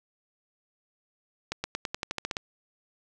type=accelerating click train; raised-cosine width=0.2 ms; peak=-13 dBFS; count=11; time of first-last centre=1.52-2.368 s; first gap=120 ms; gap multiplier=0.92; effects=none